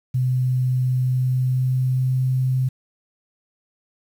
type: tone with pitch glide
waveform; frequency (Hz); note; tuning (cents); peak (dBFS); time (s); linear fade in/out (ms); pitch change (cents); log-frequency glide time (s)
sine; 127.5 to 129.43; C3 to C3; -44 to -18; -17; 0.14-2.69; 10; +26; 0.95-2.28
effects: 8-bit